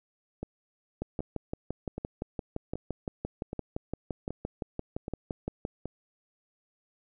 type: two click trains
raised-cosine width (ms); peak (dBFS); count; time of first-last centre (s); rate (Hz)
2; -22 / -19; 8 / 28; 0.43-5.856 / 1.02-5.651; 1.29 / 5.83
effects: none